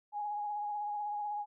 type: tone with vibrato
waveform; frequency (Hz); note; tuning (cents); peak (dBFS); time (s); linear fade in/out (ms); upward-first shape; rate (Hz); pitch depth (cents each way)
sine; 830.6; G#5; 0; -34; 0.12-1.46; 50; triangle; 16; 30
effects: none